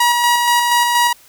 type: tone with tremolo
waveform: sawtooth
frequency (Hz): 959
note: A#5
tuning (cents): +49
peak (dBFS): -7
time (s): 0-1.13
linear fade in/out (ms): 5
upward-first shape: square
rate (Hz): 4.2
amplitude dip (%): 30
effects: white hiss -47 dBFS RMS until 1.28 s